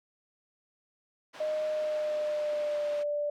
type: band-pass noise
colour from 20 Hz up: pink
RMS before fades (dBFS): -48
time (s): 1.33-3.04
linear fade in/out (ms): 20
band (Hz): 450 to 3900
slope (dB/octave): 12
type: tone with pitch glide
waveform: sine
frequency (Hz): 616 to 587.5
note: D#5 to D5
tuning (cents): -17 to +1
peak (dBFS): -28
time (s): 1.4-3.3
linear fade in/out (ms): 5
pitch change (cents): -82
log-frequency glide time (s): 1.67-2.99
effects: none